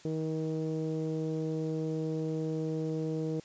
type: tone with low-pass filter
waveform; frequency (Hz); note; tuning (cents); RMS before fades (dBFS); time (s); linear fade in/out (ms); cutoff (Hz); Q
sawtooth; 158.3; D#3; +30; -33; 0.05-3.4; 2; 430; 4
effects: white hiss -56 dBFS RMS until 3.44 s + resampled to 16000 Hz